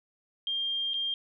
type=tone with dropouts; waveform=sine; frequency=3200 Hz; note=G7; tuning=35 cents sharp; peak=-28 dBFS; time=0.47-1.14 s; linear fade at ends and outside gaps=1 ms; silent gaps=0.935-0.941 s; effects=none